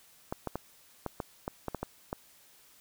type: clicks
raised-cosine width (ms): 1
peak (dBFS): -19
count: 10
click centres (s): 0.325 / 0.473 / 0.556 / 1.063 / 1.202 / 1.479 / 1.683 / 1.747 / 1.83 / 2.129
effects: white hiss -60 dBFS RMS until 2.8 s